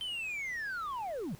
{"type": "linear sweep", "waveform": "sine", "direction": "down", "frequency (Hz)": [3117, 122], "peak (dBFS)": -32, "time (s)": [0.01, 1.35], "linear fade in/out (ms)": 0, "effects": ["tanh soft clip ceiling -34 dBFS", "pink hiss -57 dBFS RMS until 1.39 s"]}